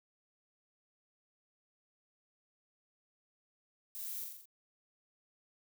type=noise with echo; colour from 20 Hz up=violet; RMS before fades=-44 dBFS; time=3.95-4.24 s; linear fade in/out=0 ms; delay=43 ms; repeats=5; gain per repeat=-3 dB; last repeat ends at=4.455 s; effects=none